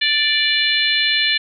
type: harmonic tone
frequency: 587.3 Hz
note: D5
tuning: in tune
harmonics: 3 / 4 / 5 / 6 / 7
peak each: -21 / -21 / -21 / -21 / -21 dBFS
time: 0.01-1.38 s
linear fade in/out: 10 ms
effects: none